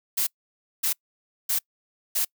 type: noise bursts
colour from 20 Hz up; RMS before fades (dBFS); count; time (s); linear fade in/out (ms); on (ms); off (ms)
blue; -24; 4; 0.17-2.25; 10; 100; 560
effects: noise-tail reverb RT60 0.1 s tail -26 dB re dry